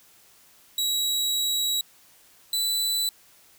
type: tone pair in turn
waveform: sawtooth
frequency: 3877 / 3979 Hz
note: B7 / B7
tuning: -33 / +12 cents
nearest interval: unison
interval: 45 cents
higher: second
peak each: -20 dBFS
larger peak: neither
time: 0.78-1.81 / 2.53-3.09 s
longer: first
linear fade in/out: 2 ms
effects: white hiss -56 dBFS RMS until 3.58 s